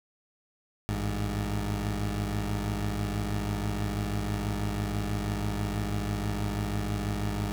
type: tone pair together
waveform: 20% pulse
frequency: 54.22 / 102.3 Hz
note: A1 / G#2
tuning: -25 / -26 cents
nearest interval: major seventh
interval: 1099 cents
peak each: -27 / -26 dBFS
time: 0.89-7.52 s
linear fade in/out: 0 ms
effects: none